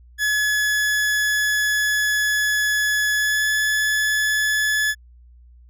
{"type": "tone with pitch glide", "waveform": "40% pulse", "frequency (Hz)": [1702, 1715.8], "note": ["G#6", "A6"], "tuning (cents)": [42, -44], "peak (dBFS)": -17, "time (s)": [0.18, 4.95], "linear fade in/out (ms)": 50, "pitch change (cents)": 14, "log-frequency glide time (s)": [3.13, 3.47], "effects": ["added 60 Hz sine -45 dBFS peak until 5.69 s"]}